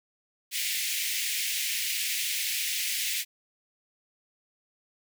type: high-pass noise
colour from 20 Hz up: pink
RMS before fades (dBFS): -30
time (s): 0.51-3.25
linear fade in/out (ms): 50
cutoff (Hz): 2000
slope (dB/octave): 48
effects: none